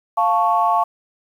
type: chord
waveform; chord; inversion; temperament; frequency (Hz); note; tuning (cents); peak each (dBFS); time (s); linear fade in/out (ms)
sine; F augmented; none; equal; 698.5 / 880 / 1108.7; F5 / A5 / C#6; 0 / 0 / 0; -18; 0.17-0.84; 10
effects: tanh soft clip ceiling -4 dBFS + 8-bit